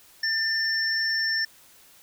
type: tone pair together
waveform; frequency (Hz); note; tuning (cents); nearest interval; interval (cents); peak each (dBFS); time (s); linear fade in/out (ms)
sine; 1789 / 5411; A6 / E8; +28 / +44; octave + perfect fifth; 1916; -25 / -26; 0.23-1.45; 5
effects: white hiss -54 dBFS RMS until 2.02 s